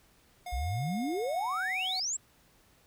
square tone with pitch glide, 718 to 747.2 Hz, F5 to F#5, +48 to +17 cents, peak -38 dBFS, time 0.46-2 s, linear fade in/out 5 ms, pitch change +69 cents, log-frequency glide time 1.14-1.58 s
sine exponential sweep, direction up, 55 to 7930 Hz, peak -30 dBFS, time 0.52-2.17 s, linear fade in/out 10 ms
effects pink hiss -64 dBFS RMS until 2.86 s

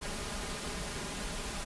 pink noise with comb filter, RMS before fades -38 dBFS, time 0.01-1.65 s, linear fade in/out 20 ms, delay 4.9 ms, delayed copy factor +0.5, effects resampled to 24000 Hz

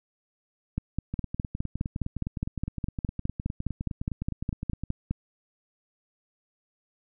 two click trains, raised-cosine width 5 ms, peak -19 / -15 dBFS, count 37 / 22, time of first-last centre 1.14-4.836 / 0.78-5.11 s, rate 9.74 / 4.85 Hz, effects none

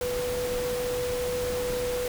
sine tone in noise, 493.9 Hz, B4, in tune, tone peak -27 dBFS, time 0.01-2.08 s, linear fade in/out 2 ms, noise pink, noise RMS -35 dBFS, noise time 0.01-2.08 s, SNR +5 dB, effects none

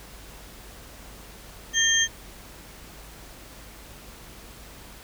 sine tone cluster, 1815 / 3194 / 6320 Hz, A#6 / G7 / G8, -47 / +32 / +13 cents, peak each -23 dBFS, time 1.73-2.08 s, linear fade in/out 50 ms, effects added 50 Hz sine -48 dBFS peak until 5.03 s + pink hiss -46 dBFS RMS until 5.03 s

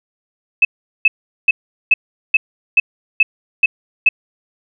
sine tone bursts, 2602 Hz, E7, 23 cents flat, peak -6 dBFS, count 9, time 0.62-4.09 s, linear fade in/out 5 ms, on 30 ms, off 400 ms, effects none

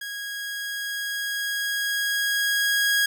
sawtooth tone with level ramp, 1646 Hz, G#6, 16 cents flat, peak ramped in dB -28 to -15 dBFS, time 0.01-3.06 s, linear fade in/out 5 ms, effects none

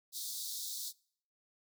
pink high-pass noise, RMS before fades -41 dBFS, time 0.12-0.93 s, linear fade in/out 50 ms, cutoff 3600 Hz, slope 96 dB/octave, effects noise-tail reverb RT60 0.6 s tail -25 dB re dry

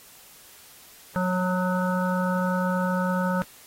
harmonic tone with a mistuned harmonic, 182.5 Hz, F#3, 24 cents flat, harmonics 1 / 3 / 5 / 7 / 8, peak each -24 / -29 / -31 / -32 / -33 dBFS, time 1.16-3.42 s, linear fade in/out 0 ms, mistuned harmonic 8, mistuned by +32 cents, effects white hiss -50 dBFS RMS until 3.66 s + AAC 48 kbps

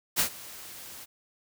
white noise with ADSR envelope, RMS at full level -23 dBFS, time 0.16-1.06 s, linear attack 35 ms, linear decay 95 ms, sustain -21 dB, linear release 28 ms, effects none

